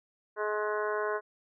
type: harmonic tone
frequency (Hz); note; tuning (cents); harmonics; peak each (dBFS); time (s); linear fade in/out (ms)
211.3; G#3; +30; 2 / 3 / 4 / 5 / 6 / 7 / 8 / 9; -32 / -36 / -43 / -35 / -45 / -37 / -44 / -48; 0.36-1.21; 50
effects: none